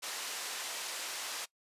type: band-pass noise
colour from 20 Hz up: white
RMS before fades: -40 dBFS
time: 0.02-1.46 s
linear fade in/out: 20 ms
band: 500 to 7500 Hz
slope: 12 dB/octave
effects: noise-tail reverb RT60 0.1 s tail -21 dB re dry + resampled to 32000 Hz